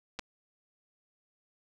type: clicks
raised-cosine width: 0.2 ms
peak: -20 dBFS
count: 2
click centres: 0.19 / 0.194 s
effects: none